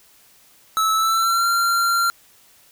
square tone with pitch glide, 1305 to 1377.8 Hz, E6 to F6, -18 to -24 cents, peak -17 dBFS, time 0.77-2.1 s, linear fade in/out 0 ms, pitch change +94 cents, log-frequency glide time 0.94-1.47 s, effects white hiss -53 dBFS RMS until 2.71 s

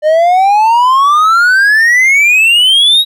triangle exponential sweep, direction up, 600 to 3853 Hz, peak -3 dBFS, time 0.02-3.05 s, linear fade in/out 50 ms, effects none

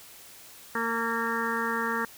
harmonic tone with a mistuned harmonic, 229.3 Hz, A#3, 28 cents flat, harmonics 1 / 2 / 4 / 5 / 6 / 7 / 8, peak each -34 / -34 / -34 / -34 / -34 / -34 / -34 dBFS, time 0.75-2.05 s, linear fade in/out 2 ms, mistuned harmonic 7, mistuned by +22 cents, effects white hiss -49 dBFS RMS until 2.17 s

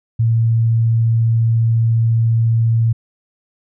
sine tone, 114.3 Hz, A#2, 34 cents flat, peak -11 dBFS, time 0.19-2.93 s, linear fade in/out 10 ms, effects none

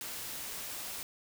white noise, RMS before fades -41 dBFS, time 0.01-1.03 s, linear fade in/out 0 ms, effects none

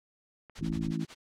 clicks, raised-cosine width 0.5 ms, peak -37 dBFS, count 3, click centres 0.497 / 0.59 / 0.727 s
white noise with tremolo, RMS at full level -43 dBFS, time 0.55-1.15 s, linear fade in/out 10 ms, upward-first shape sine, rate 11 Hz, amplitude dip 100%
pink low-pass noise, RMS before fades -42 dBFS, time 0.57-0.93 s, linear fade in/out 20 ms, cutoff 130 Hz, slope 12 dB/octave
harmonic tone, 54.5 Hz, A1, 16 cents flat, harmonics 3 / 4 / 5 / 6, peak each -33 / -35 / -37 / -39 dBFS, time 0.61-1.05 s, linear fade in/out 5 ms
effects low-pass 5000 Hz 12 dB/octave

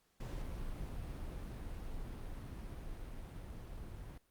brown noise with level ramp, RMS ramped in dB -42 to -47 dBFS, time 0.2-4.18 s, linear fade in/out 5 ms, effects pink hiss -75 dBFS RMS until 4.3 s + Opus 48 kbps

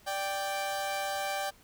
sawtooth tone pair together, 587.3 / 784 Hz, D5 / G5, 0 / 0 cents, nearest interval perfect fourth, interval 500 cents, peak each -32 / -29 dBFS, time 0.06-1.51 s, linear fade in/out 20 ms, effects pink hiss -60 dBFS RMS until 1.63 s

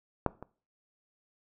clicks, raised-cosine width 1 ms, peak -11 / -28 dBFS, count 2, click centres 0.263 / 0.426 s, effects noise-tail reverb RT60 0.4 s tail -20 dB re dry

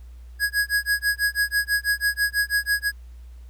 square tone with tremolo, 1661.2 Hz, G#6, in tune, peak -18 dBFS, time 0.39-2.92 s, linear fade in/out 50 ms, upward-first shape sine, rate 6.1 Hz, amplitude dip 100%, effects added 60 Hz sine -39 dBFS peak until 3.49 s + pink hiss -62 dBFS RMS until 3.49 s

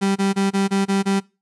35% pulse tone bursts, 196 Hz, G3, in tune, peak -15 dBFS, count 7, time 0.01-1.204 s, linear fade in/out 20 ms, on 150 ms, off 24 ms, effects noise-tail reverb RT60 0.3 s tail -24 dB re dry + resampled to 24000 Hz

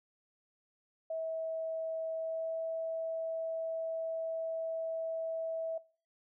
sine tone with pitch glide, 647 to 651.5 Hz, E5 to E5, -32 to -20 cents, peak -34 dBFS, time 1.1-5.78 s, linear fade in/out 5 ms, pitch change +12 cents, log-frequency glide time 2.15-2.56 s, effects noise-tail reverb RT60 0.4 s tail -20 dB re dry

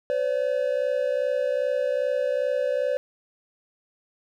triangle tone pair together, 510 / 572.5 Hz, C5 / D5, -44 / -44 cents, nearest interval major second, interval 200 cents, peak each -23 / -23 dBFS, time 0.1-2.97 s, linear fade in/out 0 ms, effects none

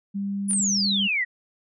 sine tone, 199.1 Hz, G3, 27 cents sharp, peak -25 dBFS, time 0.14-1.08 s, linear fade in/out 20 ms
sine exponential sweep, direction down, 10110 to 1864.7 Hz, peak -21 dBFS, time 0.48-1.25 s, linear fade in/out 20 ms
clicks, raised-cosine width 0.2 ms, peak -26 dBFS, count 2, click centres 0.51 / 0.533 s
effects none

